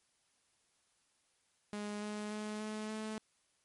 sawtooth tone with pitch steps, 207.7 / 210 / 212.3 / 214.7 / 217 Hz, G#3 / G#3 / G#3 / A3 / A3, 0 / +19 / +38 / -42 / -24 cents, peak -35 dBFS, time 1.73-3.18 s, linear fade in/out 0 ms, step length 290 ms, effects white hiss -75 dBFS RMS until 3.64 s + MP3 48 kbps

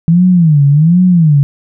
sine tone with vibrato, 160.7 Hz, E3, 44 cents flat, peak -4 dBFS, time 0.08-1.43 s, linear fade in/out 0 ms, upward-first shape sine, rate 1.3 Hz, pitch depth 230 cents each way, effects none

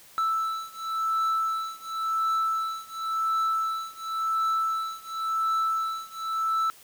triangle beating tone pair, 1318.5 / 1319.43 Hz, E6 / E6, 0 / +1 cents, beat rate 0.93 Hz, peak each -26 / -27 dBFS, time 0.18-6.7 s, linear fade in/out 0 ms, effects white hiss -52 dBFS RMS until 6.83 s

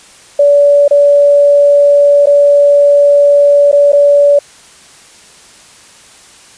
sine tone with dropouts, 574 Hz, D5, 40 cents flat, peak -3 dBFS, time 0.39-4.39 s, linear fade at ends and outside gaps 5 ms, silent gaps 0.88-0.909 / 2.259-2.269 / 3.716-3.727 / 3.921-3.93 s, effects white hiss -39 dBFS RMS until 6.57 s + resampled to 22050 Hz

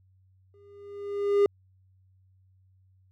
triangle tone with exponential growth, 404.8 Hz, G#4, 44 cents flat, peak -14 dBFS, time 0.54-1.46 s, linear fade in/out 1 ms, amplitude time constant 200 ms, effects added 94 Hz sine -59 dBFS peak until 3.11 s

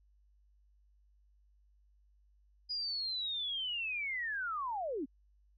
sine linear sweep, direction down, 4942 to 236.5 Hz, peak -34 dBFS, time 2.69-5.06 s, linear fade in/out 20 ms, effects added 50 Hz sine -64 dBFS peak until 5.57 s + MP3 32 kbps

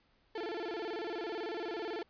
35% pulse tone with vibrato, 388.7 Hz, G4, 15 cents flat, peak -35 dBFS, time 0.35-2.03 s, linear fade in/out 5 ms, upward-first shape square, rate 18 Hz, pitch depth 220 cents each way, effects pink hiss -71 dBFS RMS until 2.09 s + resampled to 11025 Hz

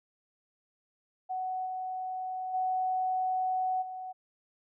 sine tone with level steps, 745 Hz, F#5, 12 cents sharp, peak -31 / -33 / -27 / -37 dBFS, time 1.29-4.13 s, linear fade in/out 20 ms, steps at 1.65 / 2.53 / 3.81 s, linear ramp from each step 20 ms, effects none

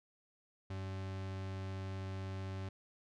40% pulse tone, 95.7 Hz, G2, 41 cents flat, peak -39 dBFS, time 0.7-2.69 s, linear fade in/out 5 ms, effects low-pass 5000 Hz 12 dB/octave

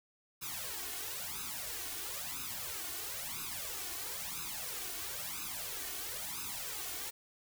white noise with flanger, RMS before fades -41 dBFS, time 0.41-7.11 s, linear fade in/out 20 ms, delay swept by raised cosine 0.78 to 2.78 ms, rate 1 Hz, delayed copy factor +0.95, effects none

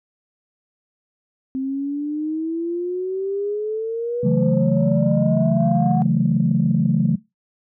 sine exponential sweep, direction up, 261.6 to 740 Hz, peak -21 dBFS, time 1.55-6.02 s, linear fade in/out 0 ms
sine chord, F# minor seventh, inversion second, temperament equal, 138.59 / 164.81 / 185 / 220 Hz, C#3 / E3 / F#3 / A3, 0 / 0 / 0 / 0 cents, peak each -20 dBFS, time 4.23-7.16 s, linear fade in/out 10 ms
effects noise-tail reverb RT60 0.2 s tail -20 dB re dry + tanh soft clip ceiling -6 dBFS

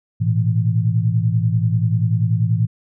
sine chord, A suspended second, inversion none, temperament equal with one note detuned, 110 / 120.3 / 164.81 Hz, A2 / B2 / E3, 0 / -45 / 0 cents, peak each -17 / -20 / -21 dBFS, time 0.2-2.67 s, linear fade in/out 20 ms, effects none

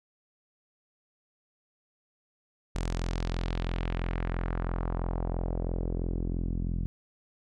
sawtooth tone with low-pass filter sweep, 43 Hz, F1, 26 cents flat, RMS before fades -31 dBFS, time 2.75-6.86 s, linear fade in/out 0 ms, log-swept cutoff 8000 to 190 Hz, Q 1.5, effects none

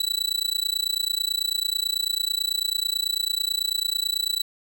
40% pulse tone with amplitude modulation, 3951 Hz, B7, in tune, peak -18 dBFS, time 0-4.42 s, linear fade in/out 5 ms, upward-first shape sine, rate 29.1 Hz, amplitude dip 100%, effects none

